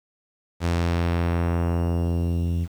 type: tone with low-pass filter sweep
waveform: sawtooth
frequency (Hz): 85.4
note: F2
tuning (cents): -38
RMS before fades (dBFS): -23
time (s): 0.6-2.68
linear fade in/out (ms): 50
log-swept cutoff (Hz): 8900 to 190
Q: 0.71
effects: 8-bit